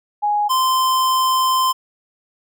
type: tone pair in turn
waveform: sine / square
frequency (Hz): 830.6 / 1037.5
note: G#5 / C6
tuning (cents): 0 / -15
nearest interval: major third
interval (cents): 385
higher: second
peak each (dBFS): -15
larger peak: neither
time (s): 0.22-0.49 / 0.49-1.73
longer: second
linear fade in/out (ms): 20
effects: none